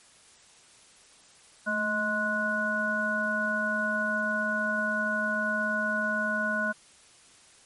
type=harmonic tone with a mistuned harmonic; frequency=210 Hz; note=G#3; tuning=19 cents sharp; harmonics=1 / 3 / 5 / 7; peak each=-33 / -33 / -36 / -27 dBFS; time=1.66-6.73 s; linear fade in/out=20 ms; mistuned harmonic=1; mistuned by=+58 cents; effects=white hiss -56 dBFS RMS until 7.65 s + MP3 48 kbps